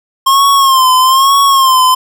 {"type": "tone with vibrato", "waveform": "square", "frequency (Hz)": 1066, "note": "C6", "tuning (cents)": 32, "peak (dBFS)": -6, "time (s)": [0.26, 1.95], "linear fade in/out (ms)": 10, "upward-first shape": "sine", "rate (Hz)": 1.1, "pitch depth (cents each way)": 74, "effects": []}